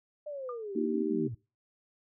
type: linear sweep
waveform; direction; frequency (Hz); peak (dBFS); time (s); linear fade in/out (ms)
sine; down; 607 to 100.8; -36; 0.26-1.35; 10
type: tone with exponential decay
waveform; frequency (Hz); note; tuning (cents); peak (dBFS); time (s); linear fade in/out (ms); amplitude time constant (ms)
sine; 1204; D6; +43; -36; 0.49-0.64; 2; 31
type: chord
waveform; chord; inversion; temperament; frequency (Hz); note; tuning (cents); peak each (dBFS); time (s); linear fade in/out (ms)
sine; Eb major; second; just; 233.3 / 311.1 / 388.9; Bb3 / Eb4 / G4; +2 / 0 / -14; -32; 0.75-1.28; 10
effects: noise-tail reverb RT60 0.3 s tail -23 dB re dry